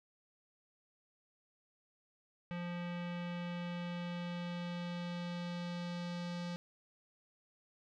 square tone with low-pass filter sweep, 174.61 Hz, F3, in tune, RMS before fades -41 dBFS, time 2.51-6.56 s, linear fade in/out 0 ms, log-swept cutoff 2600 to 4700 Hz, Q 1.8, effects none

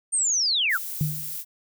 sine linear sweep, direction down, 8870 to 1192 Hz, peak -20 dBFS, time 0.12-0.78 s, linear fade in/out 20 ms
violet noise, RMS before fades -33 dBFS, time 0.69-1.45 s, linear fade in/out 50 ms
sine tone with exponential decay, 152.2 Hz, D#3, 38 cents flat, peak -18 dBFS, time 1.01-1.37 s, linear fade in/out 0 ms, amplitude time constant 78 ms
effects none

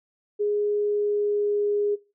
sine tone with pitch glide, 414.6 to 412 Hz, G#4 to G#4, -3 to -14 cents, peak -21 dBFS, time 0.39-1.96 s, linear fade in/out 20 ms, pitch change -11 cents, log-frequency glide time 0.8-1.73 s, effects noise-tail reverb RT60 0.3 s tail -20 dB re dry

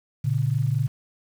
sine tone pair together, 117 / 141.53 Hz, A#2 / C#3, +7 / +36 cents, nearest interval minor third, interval 329 cents, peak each -23 dBFS, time 0.24-0.88 s, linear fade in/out 10 ms, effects 8-bit

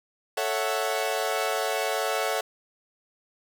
sawtooth chord, F# minor seventh, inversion first, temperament equal, 440 / 554.4 / 659.3 / 740 Hz, A4 / C#5 / E5 / F#5, 0 / 0 / 0 / 0 cents, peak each -27 dBFS, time 0.37-2.41 s, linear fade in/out 5 ms, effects none

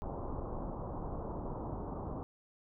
pink low-pass noise, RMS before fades -40 dBFS, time 0.02-2.23 s, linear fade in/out 0 ms, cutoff 1100 Hz, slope 48 dB/octave, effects none

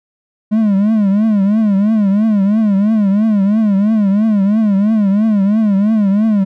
triangle tone with vibrato, 207.7 Hz, G#3, in tune, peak -7 dBFS, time 0.51-6.45 s, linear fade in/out 20 ms, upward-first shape triangle, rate 3 Hz, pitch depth 150 cents each way, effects none

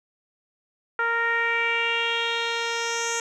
10% pulse tone with low-pass filter sweep, 464.2 Hz, A#4, 7 cents flat, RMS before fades -25 dBFS, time 0.99-3.2 s, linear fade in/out 2 ms, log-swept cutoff 1500 to 6800 Hz, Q 3.6, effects none

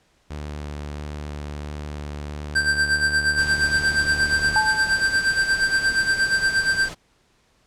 sawtooth tone with vibrato, 73.9 Hz, D2, 11 cents sharp, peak -26 dBFS, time 0.3-4.57 s, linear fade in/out 10 ms, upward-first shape square, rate 1.5 Hz, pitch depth 9 cents each way
square tone with tremolo, 1568 Hz, G6, in tune, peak -16 dBFS, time 2.55-6.89 s, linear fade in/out 10 ms, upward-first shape sine, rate 8.5 Hz, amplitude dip 70%
pink noise, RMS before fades -35 dBFS, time 3.37-6.95 s, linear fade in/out 20 ms
sine tone with exponential decay, 864 Hz, A5, 32 cents flat, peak -17 dBFS, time 4.56-5.25 s, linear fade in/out 0 ms, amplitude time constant 150 ms
effects pink hiss -62 dBFS RMS until 7.66 s + low-pass 8000 Hz 12 dB/octave

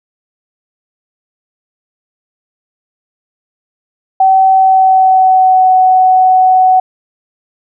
sine tone with pitch glide, 764 to 746.1 Hz, G5 to F#5, -45 to +14 cents, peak -4 dBFS, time 4.2-6.8 s, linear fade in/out 5 ms, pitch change -41 cents, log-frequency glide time 4.52-5.72 s, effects none

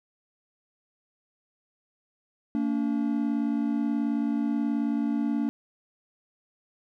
triangle tone pair together, 228.3 / 286.9 Hz, A#3 / D4, -36 / -40 cents, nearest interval major third, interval 396 cents, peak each -25 dBFS, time 2.55-5.49 s, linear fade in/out 0 ms, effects none

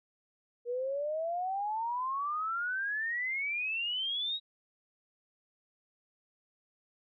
sine exponential sweep, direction up, 472.9 to 3839 Hz, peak -31 dBFS, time 0.65-4.4 s, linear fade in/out 50 ms, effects none

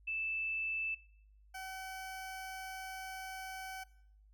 sine / 20% pulse tone pair in turn, 2637 / 759.5 Hz, E7 / F#5, 0 / +45 cents, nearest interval octave + minor seventh, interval 2155 cents, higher first, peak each -35 / -38 dBFS, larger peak first, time 0.07-0.95 / 1.54-3.84 s, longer second, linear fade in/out 10 ms, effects noise-tail reverb RT60 0.7 s tail -21 dB re dry + added 51 Hz sine -60 dBFS peak until 4.33 s

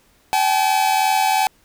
45% pulse tone pair together, 771 / 853.7 Hz, G5 / G#5, -29 / +47 cents, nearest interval major second, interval 176 cents, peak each -18 dBFS, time 0.33-1.47 s, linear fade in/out 0 ms, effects pink hiss -57 dBFS RMS until 1.64 s

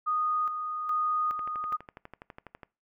sine tone with tremolo, 1237 Hz, D#6, 10 cents flat, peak -25 dBFS, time 0.06-1.77 s, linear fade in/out 20 ms, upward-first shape square, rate 1.2 Hz, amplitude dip 50%
click train, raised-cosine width 0.5 ms, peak -28 dBFS, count 17, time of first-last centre 1.31-2.632 s, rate 12.1 Hz
effects noise-tail reverb RT60 0.3 s tail -23 dB re dry

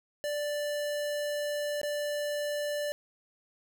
square tone with dropouts, 587.3 Hz, D5, in tune, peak -31 dBFS, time 0.24-2.92 s, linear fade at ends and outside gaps 0 ms, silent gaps 1.815-1.832 s, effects none

